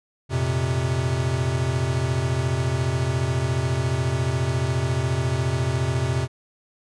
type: chord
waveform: square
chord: F suspended fourth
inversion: none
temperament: equal with one note detuned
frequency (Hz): 88.12 / 116.54 / 130.81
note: F2 / Bb2 / C3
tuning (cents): +16 / 0 / 0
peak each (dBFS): -28 / -28 / -24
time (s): 0.29-6.28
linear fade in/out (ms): 50
effects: resampled to 22050 Hz